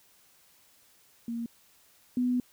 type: tone pair in turn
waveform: sine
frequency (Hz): 233.1 / 248.2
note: A#3 / B3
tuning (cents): 0 / +9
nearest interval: minor second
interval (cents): 109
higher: second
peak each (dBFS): -31 / -24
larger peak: second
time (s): 1.28-1.46 / 2.17-2.4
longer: second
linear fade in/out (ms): 2
effects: white hiss -62 dBFS RMS until 2.52 s